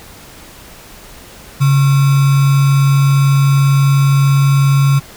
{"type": "tone with sample-and-hold", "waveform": "sine", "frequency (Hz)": 138.59, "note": "C#3", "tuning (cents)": 0, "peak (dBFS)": -7, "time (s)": [1.6, 5], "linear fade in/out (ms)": 20, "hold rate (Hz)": 1225, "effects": ["pink hiss -37 dBFS RMS until 5.16 s"]}